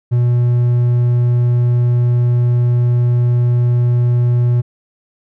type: tone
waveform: triangle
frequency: 121.3 Hz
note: B2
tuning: 31 cents flat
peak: -8 dBFS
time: 0.11-4.62 s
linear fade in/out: 20 ms
effects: none